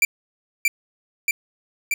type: tone with echo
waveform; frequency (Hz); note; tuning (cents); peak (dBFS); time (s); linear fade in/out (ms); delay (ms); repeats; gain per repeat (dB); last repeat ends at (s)
45% pulse; 2349; D7; 0; -13; 0.02-0.05; 2; 630; 3; -2; 1.94
effects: none